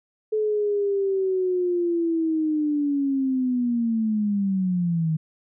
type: linear sweep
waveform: sine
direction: down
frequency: 433.5 to 155.56 Hz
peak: -20 dBFS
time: 0.32-5.17 s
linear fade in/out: 10 ms
effects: none